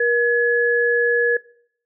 sine tone pair together, 476 / 1696.3 Hz, A#4 / G#6, +36 / +36 cents, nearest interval octave + minor seventh, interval 2200 cents, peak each -18 dBFS, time 0-1.37 s, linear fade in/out 5 ms, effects noise-tail reverb RT60 0.6 s tail -21 dB re dry

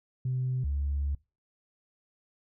sine tone pair in turn, 128.1 / 70.86 Hz, C3 / C#2, -36 / +39 cents, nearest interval minor seventh, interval 1025 cents, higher first, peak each -26 dBFS, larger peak neither, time 0.25-0.64 / 0.64-1.15 s, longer second, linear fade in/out 5 ms, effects noise-tail reverb RT60 0.3 s tail -25 dB re dry + tanh soft clip ceiling -23 dBFS

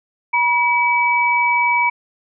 sine tone pair together, 962 / 2288 Hz, B5 / D7, -46 / -46 cents, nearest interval octave + minor third, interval 1500 cents, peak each -16 dBFS, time 0.33-1.9 s, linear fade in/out 10 ms, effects none

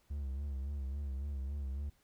triangle tone with vibrato, 69.3 Hz, C#2, in tune, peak -34 dBFS, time 0.1-1.9 s, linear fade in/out 10 ms, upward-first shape sine, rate 3.6 Hz, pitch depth 81 cents each way, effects pink hiss -72 dBFS RMS until 2.03 s

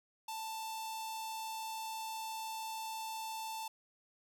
sawtooth tone with notch filter, 887 Hz, A5, 14 cents sharp, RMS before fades -42 dBFS, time 0.28-3.68 s, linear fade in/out 5 ms, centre 1800 Hz, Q 1.5, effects none

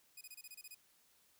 5% pulse tone bursts, 2489 Hz, D#7, in tune, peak -40 dBFS, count 9, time 0.17-0.747 s, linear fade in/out 5 ms, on 41 ms, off 26 ms, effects white hiss -71 dBFS RMS until 1.39 s

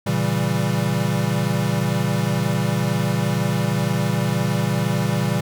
square chord, A# diminished seventh, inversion none, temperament equal, 116.54 / 138.59 / 164.81 / 196 Hz, A#2 / C#3 / E3 / G3, 0 / 0 / 0 / 0 cents, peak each -25 dBFS, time 0.06-5.41 s, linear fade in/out 10 ms, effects none

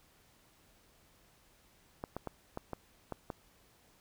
clicks, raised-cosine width 1 ms, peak -24 dBFS, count 7, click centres 2.039 / 2.166 / 2.273 / 2.574 / 2.733 / 3.123 / 3.302 s, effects pink hiss -66 dBFS RMS until 4 s

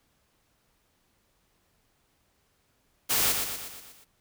white noise with echo, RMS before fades -25 dBFS, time 3.09-3.33 s, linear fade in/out 20 ms, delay 120 ms, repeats 6, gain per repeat -5 dB, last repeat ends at 4.05 s, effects pink hiss -70 dBFS RMS until 4.2 s

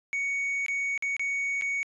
triangle tone with dropouts, 2232 Hz, C#7, 11 cents sharp, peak -25 dBFS, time 0.13-1.83 s, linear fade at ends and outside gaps 0 ms, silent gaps 0.663-0.683 / 0.977-1.024 / 1.166-1.195 / 1.612-1.621 s, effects resampled to 22050 Hz

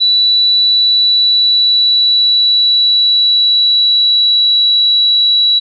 sine tone with pitch glide, 3951 to 3917 Hz, B7 to B7, 0 to -15 cents, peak -7 dBFS, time 0-5.6 s, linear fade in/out 20 ms, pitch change -15 cents, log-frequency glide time 0.73-4.6 s, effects none

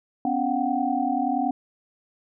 sine tone cluster, 252.8 / 283.2 / 724 / 765 Hz, B3 / C#4 / F#5 / G5, +41 / +37 / -38 / -42 cents, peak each -27 dBFS, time 0.25-1.51 s, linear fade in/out 2 ms, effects none

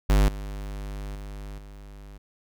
square tone with level steps, 50.1 Hz, G1, 38 cents sharp, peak -17 / -33 / -36 / -42 dBFS, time 0.09-2.18 s, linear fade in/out 10 ms, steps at 0.28 / 1.15 / 1.58 s, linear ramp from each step 2 ms, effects none

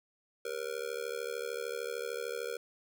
square tone with amplitude modulation, 474.1 Hz, A#4, 29 cents sharp, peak -32 dBFS, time 0.45-2.57 s, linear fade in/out 5 ms, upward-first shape sine, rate 73.3 Hz, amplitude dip 100%, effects none

